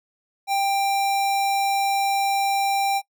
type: tone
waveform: square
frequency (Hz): 790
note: G5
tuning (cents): +13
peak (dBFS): -20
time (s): 0.47-3.02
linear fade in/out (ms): 50
effects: noise-tail reverb RT60 0.1 s tail -22 dB re dry